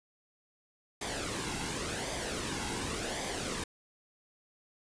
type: noise with flanger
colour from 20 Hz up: pink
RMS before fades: -36 dBFS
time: 1.01-3.64 s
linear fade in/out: 5 ms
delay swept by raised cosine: 0.72 to 1.69 ms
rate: 0.9 Hz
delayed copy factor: -0.55
effects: resampled to 22050 Hz